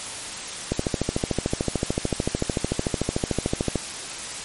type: click train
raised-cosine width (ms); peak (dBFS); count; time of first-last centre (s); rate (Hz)
2; -8; 42; 0.72-3.757; 13.5
effects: white hiss -33 dBFS RMS until 4.44 s + MP3 48 kbps